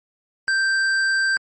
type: tone with tanh clipping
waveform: sine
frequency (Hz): 1568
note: G6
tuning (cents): 0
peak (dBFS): -19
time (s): 0.48-1.37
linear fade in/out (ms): 0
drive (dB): 13
effects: MP3 32 kbps